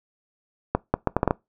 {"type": "accelerating click train", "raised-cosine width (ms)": 1, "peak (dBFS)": -5, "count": 7, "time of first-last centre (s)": [0.75, 1.309], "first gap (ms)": 190, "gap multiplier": 0.7, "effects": ["noise-tail reverb RT60 0.2 s tail -23 dB re dry"]}